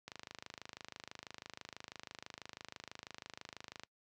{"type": "click train", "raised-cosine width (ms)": 0.2, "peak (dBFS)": -28, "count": 99, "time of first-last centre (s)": [0.08, 3.835], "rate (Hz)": 26.1, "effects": ["noise-tail reverb RT60 0.1 s tail -23 dB re dry", "high-pass 80 Hz 12 dB/octave"]}